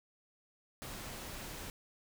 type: noise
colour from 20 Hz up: pink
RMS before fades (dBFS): -45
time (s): 0.82-1.7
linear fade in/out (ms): 0
effects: none